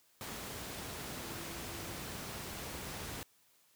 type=tone in noise; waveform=sine; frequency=337.7 Hz; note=E4; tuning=42 cents sharp; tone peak=-52 dBFS; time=1.13-1.96 s; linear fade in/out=0 ms; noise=pink; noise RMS=-43 dBFS; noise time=0.21-3.23 s; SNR=-12 dB; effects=white hiss -69 dBFS RMS until 3.75 s + high-pass 60 Hz 12 dB/octave

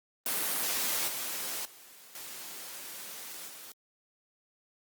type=noise with level steps; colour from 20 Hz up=white; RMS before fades=-31 / -36 / -53 / -43 / -47 dBFS; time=0.26-3.72 s; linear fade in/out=2 ms; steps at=1.08 / 1.65 / 2.15 / 3.48 s; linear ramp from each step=2 ms; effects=high-pass 200 Hz 12 dB/octave + Opus 32 kbps

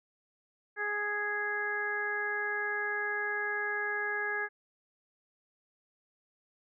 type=harmonic tone; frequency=415.3 Hz; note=G#4; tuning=in tune; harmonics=1 / 2 / 3 / 4 / 5; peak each=-39 / -41 / -42 / -32 / -41 dBFS; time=0.76-4.49 s; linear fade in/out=50 ms; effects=none

